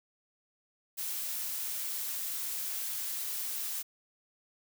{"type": "noise", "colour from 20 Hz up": "blue", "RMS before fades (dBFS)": -36, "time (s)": [0.97, 3.83], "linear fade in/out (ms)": 20, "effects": []}